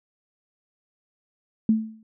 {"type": "tone with exponential decay", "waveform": "sine", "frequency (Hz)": 220, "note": "A3", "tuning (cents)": 0, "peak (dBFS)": -13, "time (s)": [1.69, 2.03], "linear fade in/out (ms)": 2, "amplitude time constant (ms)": 73, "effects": []}